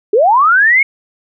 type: linear sweep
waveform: sine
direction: up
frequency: 384 to 2217 Hz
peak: -6 dBFS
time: 0.13-0.83 s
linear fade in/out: 5 ms
effects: none